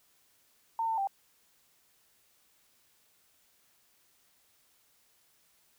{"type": "tone with pitch steps", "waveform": "sine", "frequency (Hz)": [907, 896, 786], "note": ["A#5", "A5", "G5"], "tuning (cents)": [-48, 31, 4], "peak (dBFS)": -28, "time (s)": [0.79, 1.072], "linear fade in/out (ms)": 2, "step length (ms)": 94, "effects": ["white hiss -68 dBFS RMS until 5.78 s"]}